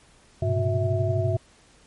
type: tone cluster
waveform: sine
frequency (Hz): 99.7 / 120.1 / 131.9 / 365.6 / 654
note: G2 / B2 / C3 / F#4 / E5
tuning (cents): +30 / -48 / +14 / -21 / -14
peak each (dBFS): -24 / -28 / -30 / -30 / -27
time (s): 0.42-1.37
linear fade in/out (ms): 5
effects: pink hiss -56 dBFS RMS until 1.86 s + MP3 48 kbps